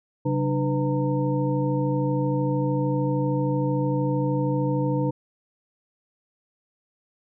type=tone cluster; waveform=sine; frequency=137 / 190.1 / 300.7 / 498.1 / 917 Hz; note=C#3 / F#3 / D4 / B4 / A#5; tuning=-20 / +47 / +41 / +15 / -29 cents; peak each=-24 / -33 / -26 / -28 / -33 dBFS; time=0.25-5.11 s; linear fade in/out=10 ms; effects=none